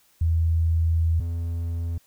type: tone pair in turn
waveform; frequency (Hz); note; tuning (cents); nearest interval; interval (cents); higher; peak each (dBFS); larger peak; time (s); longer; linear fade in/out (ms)
sine / triangle; 82.2 / 84.32; E2 / E2; -4 / +40; unison; 44; second; -18 / -23; first; 0.21-1.2 / 1.2-1.98; first; 5
effects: white hiss -61 dBFS RMS until 2.06 s